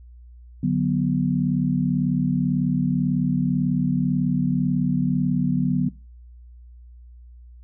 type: chord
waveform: sine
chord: B minor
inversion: first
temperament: equal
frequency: 146.83 / 185 / 246.9 Hz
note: D3 / F#3 / B3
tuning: 0 / 0 / 0 cents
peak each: -23 / -22 / -23 dBFS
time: 0.63-5.89 s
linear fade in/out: 5 ms
effects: noise-tail reverb RT60 0.3 s tail -20 dB re dry + added 60 Hz sine -42 dBFS peak until 7.63 s